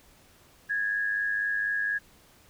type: tone pair together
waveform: sine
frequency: 1655.9 / 1760 Hz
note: G#6 / A6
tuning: -6 / 0 cents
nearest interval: minor second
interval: 106 cents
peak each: -26 / -35 dBFS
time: 0.69-1.99 s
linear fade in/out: 20 ms
effects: pink hiss -58 dBFS RMS until 2.49 s